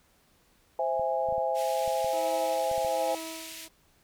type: chord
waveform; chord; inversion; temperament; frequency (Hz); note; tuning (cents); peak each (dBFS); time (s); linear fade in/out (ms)
sine; C augmented; none; equal with one note detuned; 523.3 / 659.3 / 824.9; C5 / E5 / G#5; 0 / 0 / -12; -30; 0.79-3.15; 2
type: clicks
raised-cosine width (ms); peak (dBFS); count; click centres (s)
5; -34; 9; 0.996 / 1.288 / 1.325 / 1.381 / 1.878 / 2.045 / 2.714 / 2.78 / 2.848
type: band-pass noise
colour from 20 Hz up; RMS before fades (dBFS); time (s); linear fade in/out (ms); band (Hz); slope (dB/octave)
pink; -43; 1.54-3.69; 50; 2100 to 14000; 24
type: tone with tremolo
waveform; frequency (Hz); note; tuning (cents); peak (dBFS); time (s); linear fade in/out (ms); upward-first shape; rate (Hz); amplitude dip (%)
20% pulse; 323.7; E4; -31; -32; 2.13-3.68; 2; sine; 1.2; 85
effects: pink hiss -65 dBFS RMS until 4.03 s